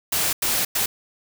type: noise bursts at uneven times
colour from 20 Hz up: white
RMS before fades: -22 dBFS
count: 3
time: 0.12-0.33 / 0.42-0.65 / 0.75-0.86 s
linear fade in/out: 5 ms
effects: none